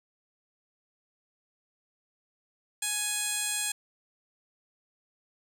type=tone with band-pass filter; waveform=15% pulse; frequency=834 Hz; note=G#5; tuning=7 cents sharp; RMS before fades=-31 dBFS; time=2.82-3.72 s; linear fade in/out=5 ms; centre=8000 Hz; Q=1.4; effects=none